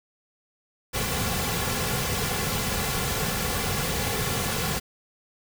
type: noise with comb filter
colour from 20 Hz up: pink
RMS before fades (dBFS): -27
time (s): 0.93-4.8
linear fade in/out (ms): 20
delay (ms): 3.2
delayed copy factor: -0.65
effects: none